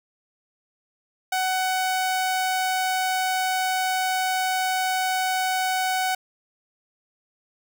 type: tone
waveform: sawtooth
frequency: 748 Hz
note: F#5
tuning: 19 cents sharp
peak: -18 dBFS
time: 1.32-6.15 s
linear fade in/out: 5 ms
effects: none